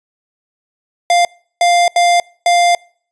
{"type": "tone bursts at uneven times", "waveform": "square", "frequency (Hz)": 698.5, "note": "F5", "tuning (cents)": 0, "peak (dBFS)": -9, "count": 4, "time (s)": [[1.1, 1.25], [1.61, 1.88], [1.96, 2.2], [2.46, 2.75]], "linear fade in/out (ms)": 2, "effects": ["noise-tail reverb RT60 0.5 s tail -26 dB re dry", "resampled to 22050 Hz"]}